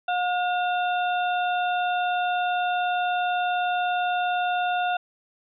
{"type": "harmonic tone with a mistuned harmonic", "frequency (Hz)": 718, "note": "F5", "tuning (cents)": 48, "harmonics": [1, 2, 4, 5], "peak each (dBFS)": [-23, -29, -35, -37], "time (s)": [0.08, 4.97], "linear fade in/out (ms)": 5, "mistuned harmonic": 4, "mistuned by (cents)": -95, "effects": []}